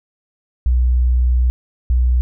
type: tone pair in turn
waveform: sine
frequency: 61.74 / 61.74 Hz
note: B1 / B1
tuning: 0 / 0 cents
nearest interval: unison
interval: 0 cents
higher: neither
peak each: -11 dBFS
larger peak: neither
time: 0.66-1.5 / 1.9-2.21 s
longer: first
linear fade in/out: 0 ms
effects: none